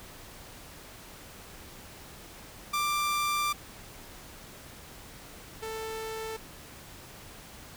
sawtooth tone pair in turn, 1182 / 442.7 Hz, D6 / A4, +11 / +11 cents, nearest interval octave + perfect fourth, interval 1700 cents, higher first, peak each -23 / -31 dBFS, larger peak first, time 2.73-3.53 / 5.62-6.37 s, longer first, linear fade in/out 10 ms, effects pink hiss -48 dBFS RMS until 7.76 s

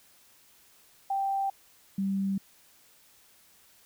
sine tone pair in turn, 784 / 195.1 Hz, G5 / G3, 0 / -8 cents, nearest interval 2 octaves, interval 2408 cents, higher first, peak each -26 dBFS, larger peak neither, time 1.1-1.5 / 1.98-2.38 s, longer neither, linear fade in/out 5 ms, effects white hiss -60 dBFS RMS until 3.85 s

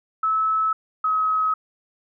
sine tone pair in turn, 1300 / 1275.5 Hz, E6 / D#6, -24 / +43 cents, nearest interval unison, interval 33 cents, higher first, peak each -18 dBFS, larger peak neither, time 0.23-0.73 / 1.04-1.54 s, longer neither, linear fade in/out 5 ms, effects none

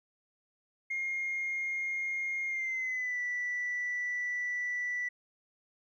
sine tone with pitch glide, 2133 to 1967.3 Hz, C7 to B6, +33 to -7 cents, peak -30 dBFS, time 0.9-5.09 s, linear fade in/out 10 ms, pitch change -140 cents, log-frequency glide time 2.47-3.2 s, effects tanh soft clip ceiling -28 dBFS + 12-bit

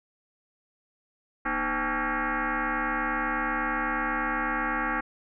sine tone with frequency modulation, 239.9 Hz, A#3, 50 cents sharp, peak -25 dBFS, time 1.45-5.01 s, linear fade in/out 10 ms, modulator 274 Hz, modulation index 6.4, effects none

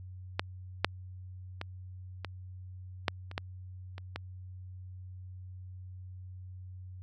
clicks, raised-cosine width 0.3 ms, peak -12 / -7 / -20 / -20 / -10 / -28 / -16 / -28 / -20 dBFS, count 9, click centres 0.395 / 0.846 / 1.614 / 2.247 / 3.082 / 3.314 / 3.379 / 3.981 / 4.16 s, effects added 92 Hz sine -43 dBFS peak until 7.02 s

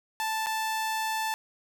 sawtooth tone with dropouts, 880 Hz, A5, in tune, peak -24 dBFS, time 0.2-1.34 s, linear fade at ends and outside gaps 0 ms, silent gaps 0.461-0.468 s, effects none

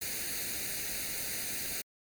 white noise with comb filter, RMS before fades -36 dBFS, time 0.01-1.82 s, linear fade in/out 10 ms, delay 0.46 ms, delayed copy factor +0.75, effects MP3 96 kbps

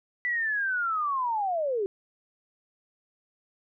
sine linear sweep, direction down, 1983 to 375.4 Hz, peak -25 dBFS, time 0.25-1.86 s, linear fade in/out 0 ms, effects none

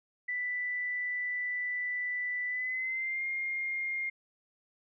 sine tone with pitch glide, 1981 to 2123 Hz, B6 to C7, +5 to +25 cents, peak -31 dBFS, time 0.28-4.1 s, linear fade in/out 10 ms, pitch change +120 cents, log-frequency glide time 2.47-3.24 s, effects none

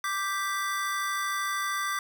square chord, G major, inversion second, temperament equal, 1174.7 / 1568 / 1975.5 Hz, D6 / G6 / B6, 0 / 0 / 0 cents, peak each -31 / -35 / -35 dBFS, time 0.04-1.99 s, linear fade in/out 2 ms, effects none

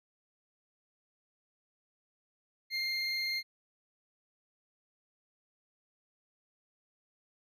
triangle tone pair together, 2108 / 4216 Hz, C7 / C8, +12 / +12 cents, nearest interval octave, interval 1200 cents, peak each -33 / -33 dBFS, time 2.7-3.43 s, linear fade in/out 50 ms, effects none

